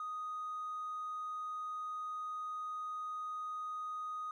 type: tone with hard clipping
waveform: sine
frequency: 1245 Hz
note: D#6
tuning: 1 cent sharp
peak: -39 dBFS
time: 0-4.31 s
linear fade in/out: 2 ms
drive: 1 dB
effects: none